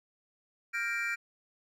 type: chord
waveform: triangle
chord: G minor seventh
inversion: third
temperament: equal with one note detuned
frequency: 1396.9 / 1593.5 / 1864.7 / 2349 Hz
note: F6 / G6 / Bb6 / D7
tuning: 0 / +28 / 0 / 0 cents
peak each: -35 / -37 / -36 / -32 dBFS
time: 0.73-1.16 s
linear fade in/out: 20 ms
effects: none